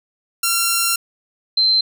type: tone pair in turn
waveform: 5% pulse / sine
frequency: 1370 / 4105 Hz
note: F6 / C8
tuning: -34 / -34 cents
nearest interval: octave + perfect fifth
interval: 1900 cents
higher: second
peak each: -4 / -12 dBFS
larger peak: first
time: 0.43-0.96 / 1.57-1.81 s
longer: first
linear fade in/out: 5 ms
effects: none